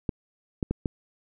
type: clicks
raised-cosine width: 3 ms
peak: -13 dBFS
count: 4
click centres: 0.092 / 0.628 / 0.71 / 0.858 s
effects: none